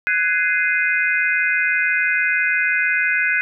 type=chord; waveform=sine; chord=Ab dominant seventh; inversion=third; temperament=just; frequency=1495.1 / 1661.2 / 2077 / 2492 Hz; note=Gb6 / Ab6 / C7 / Eb7; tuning=+18 / 0 / -13 / +2 cents; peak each=-20 / -23 / -21 / -22 dBFS; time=0.07-3.41 s; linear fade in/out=0 ms; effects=none